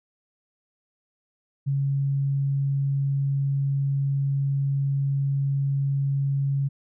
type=tone; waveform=sine; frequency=138.59 Hz; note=C#3; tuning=in tune; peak=-21 dBFS; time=1.66-6.69 s; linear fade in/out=20 ms; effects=none